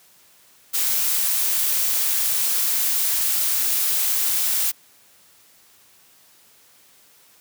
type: noise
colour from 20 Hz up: blue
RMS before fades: -21 dBFS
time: 0.73-4.72 s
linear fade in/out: 20 ms
effects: white hiss -54 dBFS RMS until 7.4 s + high-pass 80 Hz 12 dB/octave